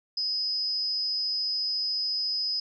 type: tone with amplitude modulation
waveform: sine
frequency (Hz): 5040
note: D#8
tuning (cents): +21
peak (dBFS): -23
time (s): 0.17-2.6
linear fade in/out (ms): 5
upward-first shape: sine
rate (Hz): 266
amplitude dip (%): 65
effects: none